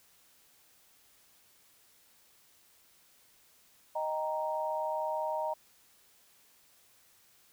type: chord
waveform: sine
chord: Eb major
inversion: none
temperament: equal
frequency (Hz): 622.3 / 784 / 932.3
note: Eb5 / G5 / Bb5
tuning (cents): 0 / 0 / 0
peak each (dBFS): -34 / -40 / -34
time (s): 3.95-5.54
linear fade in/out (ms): 10
effects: white hiss -64 dBFS RMS until 7.52 s